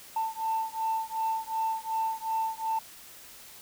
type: beating tone pair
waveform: sine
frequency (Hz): 890 / 892.7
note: A5 / A5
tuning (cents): +20 / +25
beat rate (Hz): 2.7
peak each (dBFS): -30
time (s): 0.16-2.79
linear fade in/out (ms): 5
effects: tanh soft clip ceiling -22 dBFS + white hiss -49 dBFS RMS until 3.61 s